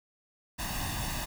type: noise with comb filter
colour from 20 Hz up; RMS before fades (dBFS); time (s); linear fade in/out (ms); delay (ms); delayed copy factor
pink; -34; 0.58-1.26; 20; 1.1; +0.75
effects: none